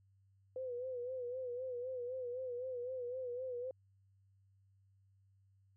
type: tone with vibrato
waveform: sine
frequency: 501 Hz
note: B4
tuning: 25 cents sharp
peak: -39 dBFS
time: 0.56-3.71 s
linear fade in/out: 2 ms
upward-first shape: sine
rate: 3.9 Hz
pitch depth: 72 cents each way
effects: added 97 Hz sine -67 dBFS peak until 5.76 s